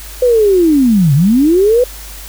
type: linear two-way sweep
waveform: sine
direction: down then up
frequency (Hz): 510 to 130.81 to 510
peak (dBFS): -6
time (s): 0.22-1.84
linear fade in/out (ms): 5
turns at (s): 1.14
effects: added 50 Hz sine -30 dBFS peak until 2.28 s + white hiss -32 dBFS RMS until 2.28 s